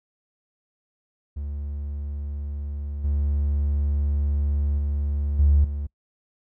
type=tone with level steps; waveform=triangle; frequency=72.1 Hz; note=D2; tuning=31 cents flat; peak=-26 / -18 / -20 / -11 / -24 dBFS; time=1.36-5.87 s; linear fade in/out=10 ms; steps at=3.04 / 4.78 / 5.39 / 5.64 s; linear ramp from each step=5 ms; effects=noise-tail reverb RT60 0.1 s tail -25 dB re dry + tanh soft clip ceiling -10 dBFS